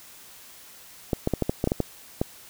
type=clicks; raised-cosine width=2 ms; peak=-9 dBFS; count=10; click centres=1.132 / 1.274 / 1.337 / 1.423 / 1.495 / 1.641 / 1.674 / 1.719 / 1.803 / 2.215 s; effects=white hiss -48 dBFS RMS until 2.49 s